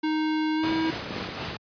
square tone with pitch glide, 311.1 to 321.7 Hz, D#4 to E4, 0 to -42 cents, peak -24 dBFS, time 0.03-0.91 s, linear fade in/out 10 ms, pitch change +58 cents, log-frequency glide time 0.56-0.69 s
pink noise with tremolo, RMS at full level -31 dBFS, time 0.63-1.57 s, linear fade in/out 5 ms, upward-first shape sine, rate 4 Hz, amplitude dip 35%
clicks, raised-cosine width 2 ms, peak -22 dBFS, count 6, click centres 0.928 / 0.962 / 1.107 / 1.164 / 1.227 / 1.289 s
effects high-pass 100 Hz 12 dB/octave + resampled to 11025 Hz

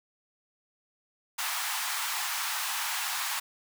pink high-pass noise, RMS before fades -32 dBFS, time 1.38-3.4 s, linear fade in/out 10 ms, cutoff 810 Hz, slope 48 dB/octave, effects none

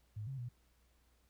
sine tone with pitch steps, 105.9 / 134.7 / 121.6 Hz, G#2 / C#3 / B2, +34 / -49 / -26 cents, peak -40 dBFS, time 0.16-0.49 s, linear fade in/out 10 ms, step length 110 ms, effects added 60 Hz sine -70 dBFS peak until 1.29 s + pink hiss -75 dBFS RMS until 1.29 s

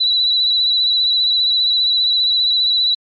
sine tone with vibrato, 3951 Hz, B7, in tune, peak -12 dBFS, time 0-2.95 s, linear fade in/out 10 ms, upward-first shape sine, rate 15 Hz, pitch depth 32 cents each way, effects MP3 48 kbps

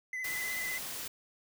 triangle tone with vibrato, 2019 Hz, B6, 38 cents sharp, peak -33 dBFS, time 0.13-0.78 s, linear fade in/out 2 ms, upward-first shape triangle, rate 16 Hz, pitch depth 39 cents each way
white noise, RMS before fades -40 dBFS, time 0.24-1.08 s, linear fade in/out 5 ms
effects none

